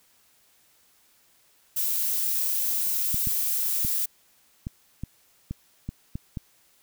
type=noise; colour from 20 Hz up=violet; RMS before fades=-26 dBFS; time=1.76-4.06 s; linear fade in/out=10 ms
type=clicks; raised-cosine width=5 ms; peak=-19 dBFS; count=9; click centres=3.144 / 3.272 / 3.849 / 4.669 / 5.036 / 5.51 / 5.89 / 6.155 / 6.372 s
effects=white hiss -62 dBFS RMS until 6.82 s